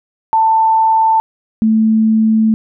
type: tone pair in turn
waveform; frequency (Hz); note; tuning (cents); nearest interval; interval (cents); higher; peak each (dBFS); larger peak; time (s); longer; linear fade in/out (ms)
sine; 889 / 220.1; A5 / A3; +18 / +1; 2 octaves; 2417; first; -8; neither; 0.33-1.2 / 1.62-2.54; second; 0
effects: none